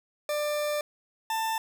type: tone pair in turn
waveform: 40% pulse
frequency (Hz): 594 / 890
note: D5 / A5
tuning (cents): +20 / +20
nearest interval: perfect fifth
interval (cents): 700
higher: second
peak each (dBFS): -26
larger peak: neither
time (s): 0.29-0.81 / 1.3-1.58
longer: first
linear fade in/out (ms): 2
effects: none